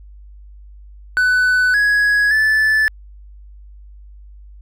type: tone with pitch steps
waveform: triangle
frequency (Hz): 1497 / 1670 / 1746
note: F#6 / G#6 / A6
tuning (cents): +20 / +9 / -14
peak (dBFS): -10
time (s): 1.17-2.88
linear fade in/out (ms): 0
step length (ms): 570
effects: added 50 Hz sine -37 dBFS peak until 4.61 s